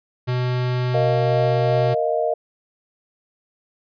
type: tone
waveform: square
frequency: 125 Hz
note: B2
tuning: 21 cents sharp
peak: -20 dBFS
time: 0.27-1.95 s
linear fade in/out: 20 ms
type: chord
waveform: sine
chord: Bb suspended fourth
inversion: none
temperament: equal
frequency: 466.2 / 622.3 / 698.5 Hz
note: Bb4 / Eb5 / F5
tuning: 0 / 0 / 0 cents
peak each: -23 / -21 / -24 dBFS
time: 0.94-2.34 s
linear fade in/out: 5 ms
effects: resampled to 11025 Hz